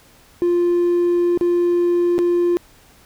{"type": "tone with dropouts", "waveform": "triangle", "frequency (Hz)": 349.2, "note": "F4", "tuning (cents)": 0, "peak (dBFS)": -11, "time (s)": [0.42, 2.57], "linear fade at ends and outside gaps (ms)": 0, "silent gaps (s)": [[1.375, 1.411], [2.181, 2.189]], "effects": ["tanh soft clip ceiling -9 dBFS", "pink hiss -50 dBFS RMS until 3.05 s"]}